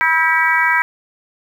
harmonic tone with a mistuned harmonic, 324.4 Hz, E4, 28 cents flat, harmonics 3 / 4 / 5 / 6 / 7, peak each -18 / -22 / -17 / -17 / -20 dBFS, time 0.01-0.82 s, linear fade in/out 0 ms, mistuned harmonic 5, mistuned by -25 cents, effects 7-bit

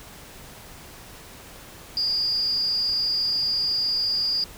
sine tone with amplitude modulation, 4813 Hz, D8, 42 cents sharp, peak -18 dBFS, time 1.97-4.44 s, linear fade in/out 2 ms, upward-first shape sine, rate 246 Hz, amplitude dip 70%, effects pink hiss -44 dBFS RMS until 4.57 s

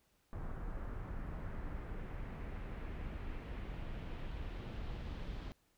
brown noise with low-pass filter sweep, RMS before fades -43 dBFS, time 0.33-5.52 s, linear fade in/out 0 ms, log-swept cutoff 1400 to 3900 Hz, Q 1.5, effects pink hiss -75 dBFS RMS until 5.77 s

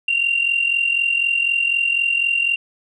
sine tone with amplitude modulation, 2768 Hz, F7, 16 cents flat, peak -12 dBFS, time 0.08-2.56 s, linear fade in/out 5 ms, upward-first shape sine, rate 44 Hz, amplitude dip 70%, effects tanh soft clip ceiling -9 dBFS

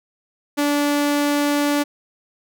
sawtooth tone, 290 Hz, D4, 22 cents flat, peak -13 dBFS, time 0.57-1.84 s, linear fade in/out 20 ms, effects none

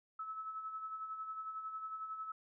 sine tone with tremolo, 1300 Hz, E6, 24 cents flat, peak -39 dBFS, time 0.19-2.32 s, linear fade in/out 5 ms, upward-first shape sine, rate 11 Hz, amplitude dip 50%, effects none

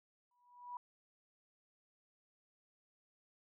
sine tone with exponential growth, 977 Hz, B5, 19 cents flat, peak -40 dBFS, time 0.31-0.77 s, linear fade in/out 2 ms, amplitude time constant 100 ms, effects none

